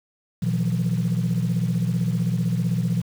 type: tone cluster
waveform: sine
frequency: 120.9 / 163.6 / 179.2 Hz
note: B2 / E3 / F3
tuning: -36 / -13 / +45 cents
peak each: -23 dBFS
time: 0.42-3.02 s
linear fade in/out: 10 ms
effects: tanh soft clip ceiling -15 dBFS + 7-bit